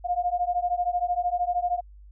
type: beating tone pair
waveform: sine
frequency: 704 / 717 Hz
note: F5 / F5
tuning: +14 / +45 cents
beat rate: 13 Hz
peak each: -26 dBFS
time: 0.04-1.81 s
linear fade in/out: 20 ms
effects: added 50 Hz sine -45 dBFS peak until 2.11 s